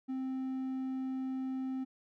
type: tone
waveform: triangle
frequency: 262 Hz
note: C4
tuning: 2 cents sharp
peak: -32 dBFS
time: 0.08-1.85 s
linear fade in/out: 20 ms
effects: none